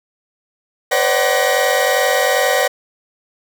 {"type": "tone cluster", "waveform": "40% pulse", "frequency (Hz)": [498.5, 541, 591, 755, 1901], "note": ["B4", "C#5", "D5", "F#5", "A#6"], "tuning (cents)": [16, -42, 11, 35, 33], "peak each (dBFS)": -19, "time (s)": [0.91, 2.68], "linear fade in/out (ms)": 10, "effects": []}